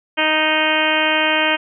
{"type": "harmonic tone", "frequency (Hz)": 311.1, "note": "D#4", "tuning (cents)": 0, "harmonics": [1, 2, 3, 4, 5, 6, 7, 8, 9, 10], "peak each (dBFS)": [-25, -22, -23, -27, -22, -24, -24, -22, -24, -24], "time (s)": [0.17, 1.57], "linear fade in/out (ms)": 20, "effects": []}